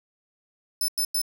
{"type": "tone bursts", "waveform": "15% pulse", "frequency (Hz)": 5274, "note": "E8", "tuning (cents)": 0, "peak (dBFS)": -17, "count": 3, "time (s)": [0.81, 1.216], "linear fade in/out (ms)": 2, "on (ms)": 72, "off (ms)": 95, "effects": []}